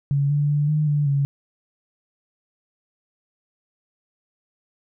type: tone with pitch steps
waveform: sine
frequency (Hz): 141 / 145.7 / 146.6 / 152.1 / 146.7 / 140.3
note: C#3 / D3 / D3 / D#3 / D3 / C#3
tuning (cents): +30 / -13 / -3 / -39 / -2 / +21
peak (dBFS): -17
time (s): 0.11-1.25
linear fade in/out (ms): 0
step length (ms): 190
effects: none